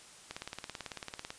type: click train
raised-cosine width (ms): 0.2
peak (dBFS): -22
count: 19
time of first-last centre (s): 0.31-1.304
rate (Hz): 18.1
effects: white hiss -54 dBFS RMS until 1.38 s + resampled to 22050 Hz